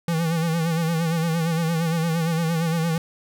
square tone with vibrato, 164.81 Hz, E3, in tune, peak -21 dBFS, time 0.08-2.98 s, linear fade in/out 2 ms, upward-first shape sine, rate 8.7 Hz, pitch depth 63 cents each way, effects none

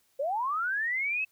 sine linear sweep, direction up, 517 to 2627 Hz, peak -27 dBFS, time 0.19-1.25 s, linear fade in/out 10 ms, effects white hiss -69 dBFS RMS until 1.31 s

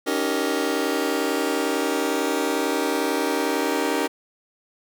sawtooth chord, Eb dominant seventh, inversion third, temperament just, 280 / 311.1 / 388.9 / 466.7 Hz, Db4 / Eb4 / G4 / Bb4, +18 / 0 / -14 / +2 cents, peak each -23 dBFS, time 0.06-4.08 s, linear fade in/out 20 ms, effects none

